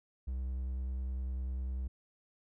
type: tone with vibrato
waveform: triangle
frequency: 64.2 Hz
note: C2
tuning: 32 cents flat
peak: -32 dBFS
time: 0.27-1.88 s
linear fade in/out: 10 ms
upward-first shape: sine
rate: 10 Hz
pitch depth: 18 cents each way
effects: none